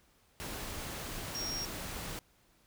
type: tone in noise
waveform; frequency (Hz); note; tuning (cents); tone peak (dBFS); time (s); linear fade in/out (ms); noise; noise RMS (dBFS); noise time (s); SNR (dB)
sine; 5588; F8; 0; -36; 1.35-1.65; 0; pink; -41; 0.4-2.19; +2
effects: pink hiss -68 dBFS RMS until 2.66 s